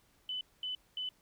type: tone bursts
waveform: sine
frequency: 3008 Hz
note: F#7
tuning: 28 cents sharp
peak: -35 dBFS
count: 3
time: 0.29-1.09 s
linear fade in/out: 2 ms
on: 120 ms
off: 220 ms
effects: pink hiss -69 dBFS RMS until 1.21 s